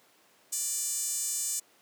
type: tone with high-pass filter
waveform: sawtooth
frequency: 592 Hz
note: D5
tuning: 14 cents sharp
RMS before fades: -32 dBFS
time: 0.52-1.6 s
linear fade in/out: 10 ms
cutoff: 7400 Hz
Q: 3.7
effects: pink hiss -62 dBFS RMS until 1.81 s + high-pass 300 Hz 12 dB/octave